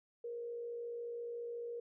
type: tone with frequency modulation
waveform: sine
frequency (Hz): 472.3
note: A#4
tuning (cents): +23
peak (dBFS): -40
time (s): 0.24-1.8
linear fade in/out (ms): 5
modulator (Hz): 54.3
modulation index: 0.29
effects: none